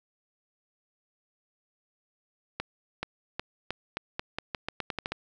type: accelerating click train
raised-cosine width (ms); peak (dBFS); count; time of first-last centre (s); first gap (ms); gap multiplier
0.3; -15; 14; 2.6-5.12; 430; 0.85
effects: none